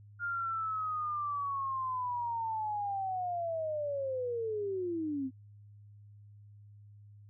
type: linear sweep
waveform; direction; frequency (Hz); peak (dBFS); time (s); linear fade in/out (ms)
sine; down; 1416 to 253.3; -32; 0.19-5.31; 50
effects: added 103 Hz sine -52 dBFS peak until 7.29 s